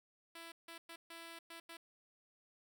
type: tone bursts at uneven times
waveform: 5% pulse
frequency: 332.8 Hz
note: E4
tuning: 17 cents sharp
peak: -38 dBFS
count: 6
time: 0.35-0.52 / 0.68-0.78 / 0.89-0.96 / 1.1-1.39 / 1.5-1.6 / 1.69-1.77 s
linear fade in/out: 5 ms
effects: none